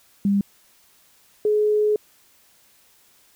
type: tone pair in turn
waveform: sine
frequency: 200 / 422.6 Hz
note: G3 / G#4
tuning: +35 / +30 cents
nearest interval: octave + minor second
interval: 1295 cents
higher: second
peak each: -16 dBFS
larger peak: neither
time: 0.25-0.41 / 1.45-1.96 s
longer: second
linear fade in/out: 2 ms
effects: white hiss -57 dBFS RMS until 3.35 s